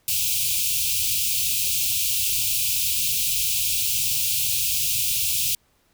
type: band-stop noise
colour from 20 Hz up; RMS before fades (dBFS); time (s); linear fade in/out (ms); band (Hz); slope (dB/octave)
white; -23; 0.08-5.55; 2; 150 to 2400; 96
effects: pink hiss -64 dBFS RMS until 5.93 s